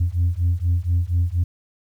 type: beating tone pair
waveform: sine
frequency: 85 / 89.2 Hz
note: F2 / F2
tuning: -46 / +37 cents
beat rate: 4.2 Hz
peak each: -19 dBFS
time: 0-1.44 s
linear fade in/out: 10 ms
effects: tanh soft clip ceiling -13 dBFS + 9-bit